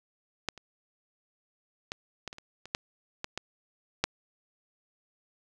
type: clicks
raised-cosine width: 0.2 ms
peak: -12 / -29 / -17 / -19 / -25 / -28 / -27 / -11 / -16 / -16 / -7 dBFS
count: 11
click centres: 0.487 / 0.577 / 1.919 / 2.277 / 2.329 / 2.384 / 2.656 / 2.749 / 3.244 / 3.376 / 4.04 s
effects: none